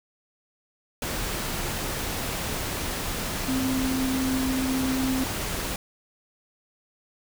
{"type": "tone in noise", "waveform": "sine", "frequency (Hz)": 261.6, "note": "C4", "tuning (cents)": 0, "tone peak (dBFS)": -24, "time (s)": [3.48, 5.24], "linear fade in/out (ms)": 2, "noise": "pink", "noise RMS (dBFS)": -30, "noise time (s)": [1.02, 5.76], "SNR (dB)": 3, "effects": []}